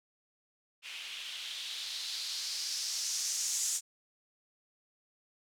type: noise with low-pass filter sweep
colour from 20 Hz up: violet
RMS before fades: -37 dBFS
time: 0.82-3.81 s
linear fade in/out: 50 ms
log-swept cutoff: 2700 to 7200 Hz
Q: 2.9
effects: none